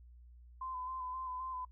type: tone with vibrato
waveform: sine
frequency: 1024 Hz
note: C6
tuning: 38 cents flat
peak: -39 dBFS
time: 0.61-1.65 s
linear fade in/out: 5 ms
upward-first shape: square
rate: 3.8 Hz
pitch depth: 25 cents each way
effects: noise-tail reverb RT60 0.1 s tail -23 dB re dry + added 60 Hz sine -54 dBFS peak until 1.71 s